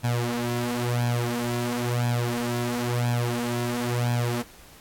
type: tone with flanger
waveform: sawtooth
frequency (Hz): 120.4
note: B2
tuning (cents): -44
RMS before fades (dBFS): -26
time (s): 0.03-4.43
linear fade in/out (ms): 20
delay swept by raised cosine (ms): 1.2 to 5.4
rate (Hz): 0.98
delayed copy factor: +0.85
effects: pink hiss -50 dBFS RMS until 4.8 s + AAC 64 kbps